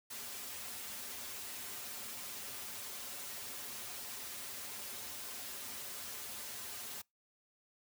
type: noise with comb filter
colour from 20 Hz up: white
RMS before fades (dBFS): -45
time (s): 0.1-7.02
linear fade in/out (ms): 10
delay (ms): 6.2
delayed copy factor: -0.95
effects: noise-tail reverb RT60 0.2 s tail -26 dB re dry + high-pass 80 Hz 12 dB/octave